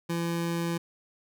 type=tone; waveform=25% pulse; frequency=169.1 Hz; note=E3; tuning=44 cents sharp; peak=-24 dBFS; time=0.09-0.78 s; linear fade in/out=10 ms; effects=none